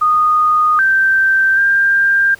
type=tone with pitch steps; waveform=sine; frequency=1234 / 1562 / 1593 Hz; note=D#6 / G6 / G6; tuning=-15 / -7 / +27 cents; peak=-9 dBFS; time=0.01-2.35 s; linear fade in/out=10 ms; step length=780 ms; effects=pink hiss -43 dBFS RMS until 2.39 s